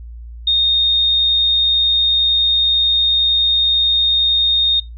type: tone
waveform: sine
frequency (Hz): 3689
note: A#7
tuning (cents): -19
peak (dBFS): -11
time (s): 0.47-4.8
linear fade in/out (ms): 5
effects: noise-tail reverb RT60 0.2 s tail -21 dB re dry + added 58 Hz sine -30 dBFS peak until 4.97 s